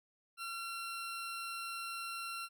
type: tone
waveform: 20% pulse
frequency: 1364 Hz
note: F6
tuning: 41 cents flat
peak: -35 dBFS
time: 0.37-2.49 s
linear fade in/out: 50 ms
effects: none